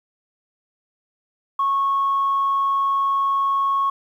sine tone, 1100 Hz, C#6, 14 cents flat, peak -16 dBFS, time 1.59-3.9 s, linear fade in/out 5 ms, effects tanh soft clip ceiling -13 dBFS + 9-bit

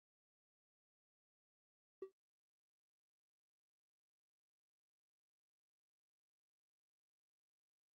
triangle tone with exponential decay, 384.2 Hz, G4, 35 cents flat, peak -38 dBFS, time 2.02-2.12 s, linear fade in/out 5 ms, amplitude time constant 20 ms, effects tanh soft clip ceiling -36 dBFS + Opus 32 kbps

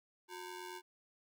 sawtooth ring-modulated tone, 637 Hz, D#5, 41 cents sharp, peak -38 dBFS, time 0.28-0.82 s, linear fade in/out 50 ms, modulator 274 Hz, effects none

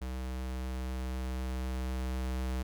square tone with level ramp, 64 Hz, C2, 38 cents flat, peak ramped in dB -36 to -32 dBFS, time 0.01-2.63 s, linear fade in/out 10 ms, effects none

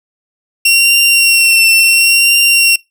sawtooth tone with vibrato, 2734 Hz, F7, 37 cents flat, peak -3 dBFS, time 0.65-2.76 s, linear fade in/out 5 ms, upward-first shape triangle, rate 0.72 Hz, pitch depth 27 cents each way, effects noise-tail reverb RT60 0.2 s tail -22 dB re dry

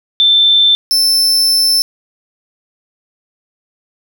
sine / 40% pulse tone pair in turn, 3549 / 5303 Hz, A7 / E8, +14 / +9 cents, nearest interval perfect fifth, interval 695 cents, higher second, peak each -6 / -8 dBFS, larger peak first, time 0.2-0.75 / 0.91-1.82 s, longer second, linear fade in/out 0 ms, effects none

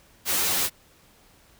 white noise with comb filter, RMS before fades -24 dBFS, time 0.25-0.7 s, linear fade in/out 50 ms, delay 11 ms, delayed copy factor +0.9, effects pink hiss -57 dBFS RMS until 1.59 s

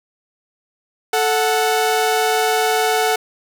sawtooth tone pair together, 438.9 / 738.1 Hz, A4 / F#5, -4 / -4 cents, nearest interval major sixth, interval 900 cents, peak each -14 dBFS, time 1.13-3.16 s, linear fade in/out 5 ms, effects none

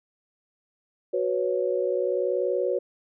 sine chord, F# suspended fourth, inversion none, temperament equal, 370 / 493.9 / 554.4 Hz, F#4 / B4 / C#5, 0 / 0 / 0 cents, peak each -27 dBFS, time 1.13-2.79 s, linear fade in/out 10 ms, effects none

